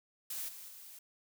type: noise with level steps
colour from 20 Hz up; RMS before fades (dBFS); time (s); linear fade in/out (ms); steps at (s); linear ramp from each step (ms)
blue; -40 / -49 / -52; 0.3-0.99; 5; 0.48 / 0.68; 10
effects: none